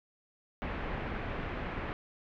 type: low-pass noise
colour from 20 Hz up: pink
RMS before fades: -37 dBFS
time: 0.62-1.93 s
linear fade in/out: 0 ms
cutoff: 2500 Hz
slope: 24 dB/octave
effects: none